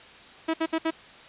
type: tone bursts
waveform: sawtooth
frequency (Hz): 323.3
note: E4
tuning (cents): -34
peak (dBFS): -19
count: 4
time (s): 0.48-0.908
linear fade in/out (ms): 10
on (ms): 59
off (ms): 64
effects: white hiss -48 dBFS RMS until 1.28 s + resampled to 8000 Hz